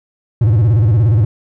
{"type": "tone with vibrato", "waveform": "triangle", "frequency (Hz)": 110, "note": "A2", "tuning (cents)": 0, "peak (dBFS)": -6, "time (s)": [0.41, 1.25], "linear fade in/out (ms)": 5, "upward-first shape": "square", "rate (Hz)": 17, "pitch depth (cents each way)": 160, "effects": []}